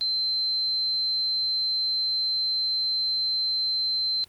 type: tone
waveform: sine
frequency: 4100 Hz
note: C8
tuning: 36 cents flat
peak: -23 dBFS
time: 0.01-4.24 s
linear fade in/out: 0 ms
effects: pink hiss -56 dBFS RMS until 4.28 s + Opus 32 kbps